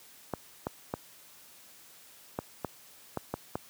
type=clicks; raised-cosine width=1 ms; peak=-17 dBFS; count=8; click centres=0.337 / 0.669 / 0.939 / 2.389 / 2.647 / 3.173 / 3.34 / 3.555 s; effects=white hiss -55 dBFS RMS until 3.69 s + high-pass 80 Hz 12 dB/octave